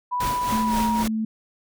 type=tone with pitch glide; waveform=sine; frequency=987 to 948.4 Hz; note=B5 to A#5; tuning=-1 to +30 cents; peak=-22 dBFS; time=0.11-1.04 s; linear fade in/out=20 ms; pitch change=-69 cents; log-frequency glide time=0.66-0.75 s
type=noise with tremolo; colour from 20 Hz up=pink; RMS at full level=-28 dBFS; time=0.2-1.08 s; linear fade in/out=5 ms; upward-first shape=triangle; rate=3.8 Hz; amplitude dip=70%
type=tone; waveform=sine; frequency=219.9 Hz; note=A3; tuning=1 cent flat; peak=-22 dBFS; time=0.52-1.25 s; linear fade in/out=5 ms
effects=none